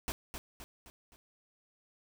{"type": "noise with echo", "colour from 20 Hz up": "pink", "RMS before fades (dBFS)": -36, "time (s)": [0.08, 0.12], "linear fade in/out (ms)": 0, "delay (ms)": 260, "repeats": 4, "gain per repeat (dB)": -6, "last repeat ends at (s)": 1.16, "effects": []}